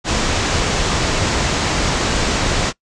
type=low-pass noise; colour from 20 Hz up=pink; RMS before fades=-18 dBFS; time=0.04-2.73 s; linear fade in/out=50 ms; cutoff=7700 Hz; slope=48 dB/octave; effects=noise-tail reverb RT60 0.1 s tail -22 dB re dry